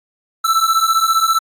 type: beating tone pair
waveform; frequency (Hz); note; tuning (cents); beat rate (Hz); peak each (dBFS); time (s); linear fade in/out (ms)
square; 1318.5 / 1333.5; E6 / E6; 0 / +20; 15; -16; 0.44-1.39; 10
effects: AAC 64 kbps